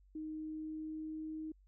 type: tone with pitch glide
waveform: sine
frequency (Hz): 311.1 to 313.4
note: D#4 to D#4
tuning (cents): 0 to +13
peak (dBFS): -40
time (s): 0.15-1.52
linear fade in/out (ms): 5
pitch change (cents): +13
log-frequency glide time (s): 0.32-1.38
effects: added 48 Hz sine -62 dBFS peak until 1.67 s